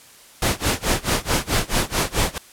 pink noise with tremolo, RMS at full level -18 dBFS, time 0.42-2.38 s, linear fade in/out 2 ms, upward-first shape sine, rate 4.6 Hz, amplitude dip 95%, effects white hiss -47 dBFS RMS until 2.52 s + low-pass 12000 Hz 12 dB/octave

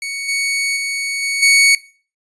sawtooth tone with level steps, 2228 Hz, C#7, 8 cents sharp, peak -19 / -13 / -16 / -14 / -5 dBFS, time 0.02-1.75 s, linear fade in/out 2 ms, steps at 0.28 / 0.76 / 1.22 / 1.42 s, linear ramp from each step 10 ms, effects noise-tail reverb RT60 0.4 s tail -20 dB re dry + resampled to 24000 Hz

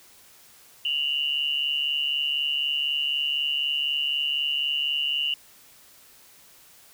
sine tone pair together, 2802 / 2946 Hz, F7 / F#7, +5 / -8 cents, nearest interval minor second, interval 87 cents, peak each -26 dBFS, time 0.85-5.34 s, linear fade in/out 2 ms, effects white hiss -53 dBFS RMS until 6.93 s

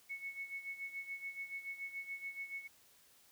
sine tone with tremolo, 2206 Hz, C#7, 9 cents flat, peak -39 dBFS, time 0.09-2.68 s, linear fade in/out 20 ms, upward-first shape sine, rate 7 Hz, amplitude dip 75%, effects white hiss -66 dBFS RMS until 3.31 s

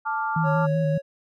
sine chord, D minor, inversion second, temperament equal, 880 / 1174.7 / 1396.9 Hz, A5 / D6 / F6, 0 / 0 / 0 cents, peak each -26 / -30 / -29 dBFS, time 0.05-0.67 s, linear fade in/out 20 ms
sine tone with vibrato, 158.1 Hz, D#3, 28 cents sharp, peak -21 dBFS, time 0.36-0.98 s, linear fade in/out 5 ms, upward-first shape square, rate 5.2 Hz, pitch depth 38 cents each way
triangle tone, 554.4 Hz, C#5, in tune, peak -23 dBFS, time 0.43-1.02 s, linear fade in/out 50 ms
effects none

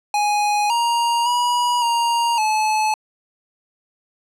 square tone with pitch steps, 831 / 940 / 969 / 938 / 862 Hz, G#5 / A#5 / B5 / A#5 / A5, +1 / +14 / -33 / +11 / -36 cents, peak -17 dBFS, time 0.14-2.94 s, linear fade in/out 2 ms, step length 560 ms, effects low-pass 10000 Hz 12 dB/octave

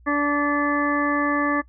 harmonic tone, 290 Hz, D4, 22 cents flat, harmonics 1 / 2 / 3 / 4 / 6 / 7, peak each -22 / -28 / -33 / -24 / -26 / -33 dBFS, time 0.06-1.62 s, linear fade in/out 20 ms, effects noise-tail reverb RT60 0.1 s tail -20 dB re dry + added 60 Hz sine -48 dBFS peak until 1.68 s

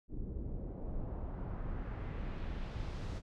brown noise with low-pass filter sweep, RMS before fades -40 dBFS, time 0.08-3.22 s, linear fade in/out 50 ms, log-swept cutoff 300 to 6700 Hz, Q 1.1, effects none

